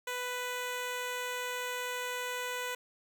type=tone; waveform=10% pulse; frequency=495.9 Hz; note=B4; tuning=7 cents sharp; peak=-26 dBFS; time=0.07-2.75 s; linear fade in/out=5 ms; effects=none